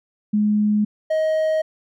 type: tone pair in turn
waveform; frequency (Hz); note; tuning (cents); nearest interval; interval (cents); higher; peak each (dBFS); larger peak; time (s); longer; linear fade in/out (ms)
sine / triangle; 210 / 629.3; G#3 / D#5; +19 / +19; octave + perfect fifth; 1900; second; -15; neither; 0.33-0.85 / 1.1-1.62; neither; 10
effects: none